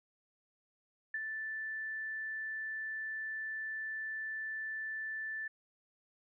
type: tone with ADSR envelope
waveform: sine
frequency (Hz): 1760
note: A6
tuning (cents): 0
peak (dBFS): -33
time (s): 1.14-5.48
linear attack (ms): 4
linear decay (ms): 42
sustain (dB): -4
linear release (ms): 7
effects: none